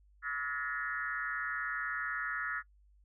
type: tone with frequency modulation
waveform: sine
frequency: 1568 Hz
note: G6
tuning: in tune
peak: -33 dBFS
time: 0.22-2.63 s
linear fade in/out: 50 ms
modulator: 140 Hz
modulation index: 2.2
effects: noise-tail reverb RT60 0.1 s tail -24 dB re dry + added 50 Hz sine -61 dBFS peak until 3.04 s